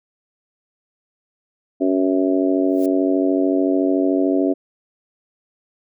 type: harmonic tone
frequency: 93.6 Hz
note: F#2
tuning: 20 cents sharp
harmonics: 3 / 4 / 5 / 6 / 7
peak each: -17 / -21 / -27 / -27 / -24 dBFS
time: 1.8-4.54 s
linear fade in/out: 20 ms
type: noise with exponential growth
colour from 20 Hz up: blue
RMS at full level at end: -36 dBFS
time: 2.65-2.86 s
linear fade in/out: 2 ms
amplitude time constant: 44 ms
effects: none